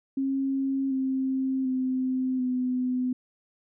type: tone with pitch steps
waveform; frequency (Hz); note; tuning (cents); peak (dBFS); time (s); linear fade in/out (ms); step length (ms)
sine; 270.2 / 264.2 / 258.3 / 252.5; C#4 / C4 / C4 / B3; -44 / +17 / -22 / +39; -24; 0.17-3.13; 5; 740
effects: none